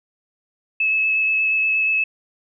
sine tone with vibrato, 2597 Hz, E7, 26 cents flat, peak -16 dBFS, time 0.8-2.04 s, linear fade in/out 5 ms, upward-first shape square, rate 8.4 Hz, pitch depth 9 cents each way, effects none

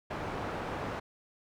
white low-pass noise, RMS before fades -37 dBFS, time 0.1-1 s, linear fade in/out 10 ms, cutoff 1000 Hz, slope 12 dB/octave, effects none

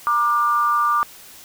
sine tone with amplitude modulation, 1188 Hz, D6, 20 cents sharp, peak -12 dBFS, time 0.07-1.03 s, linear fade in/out 0 ms, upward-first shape sine, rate 245 Hz, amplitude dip 70%, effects white hiss -43 dBFS RMS until 1.44 s

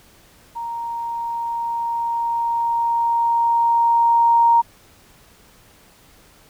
sine tone with level ramp, 932.3 Hz, A#5, in tune, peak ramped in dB -25 to -10 dBFS, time 0.55-4.62 s, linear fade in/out 20 ms, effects pink hiss -51 dBFS RMS until 6.49 s

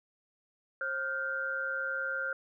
sine tone cluster, 536 / 1407 / 1547 Hz, C5 / F6 / G6, +42 / +12 / -23 cents, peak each -40 / -33 / -37 dBFS, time 0.81-2.33 s, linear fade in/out 2 ms, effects none

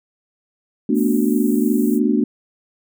sine chord, B minor seventh, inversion third, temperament equal with one note detuned, 220 / 243.1 / 293.7 / 370 Hz, A3 / B3 / D4 / F#4, 0 / -27 / 0 / 0 cents, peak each -19 / -19 / -19 / -23 dBFS, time 0.89-2.24 s, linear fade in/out 5 ms
white high-pass noise, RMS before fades -36 dBFS, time 0.94-2 s, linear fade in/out 50 ms, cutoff 7200 Hz, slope 48 dB/octave
effects none

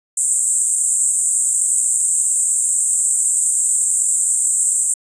pink band-pass noise, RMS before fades -17 dBFS, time 0.17-4.94 s, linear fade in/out 5 ms, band 7500 to 9000 Hz, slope 96 dB/octave, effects resampled to 22050 Hz

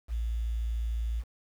sine tone with quantisation, 56.8 Hz, A#1, 44 cents flat, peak -28 dBFS, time 0.08-1.24 s, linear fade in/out 50 ms, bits 9, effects none

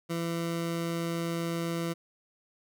20% pulse tone, 167.9 Hz, E3, 32 cents sharp, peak -25 dBFS, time 0.09-1.94 s, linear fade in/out 20 ms, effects none

